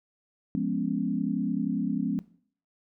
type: chord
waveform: sine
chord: C# dominant seventh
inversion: first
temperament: equal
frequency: 174.61 / 207.7 / 246.9 / 277.2 Hz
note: E#3 / G#3 / B3 / C#4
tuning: 0 / 0 / 0 / 0 cents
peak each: -32 / -30 / -31 / -31 dBFS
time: 0.55-2.19 s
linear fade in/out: 0 ms
effects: noise-tail reverb RT60 0.5 s tail -18 dB re dry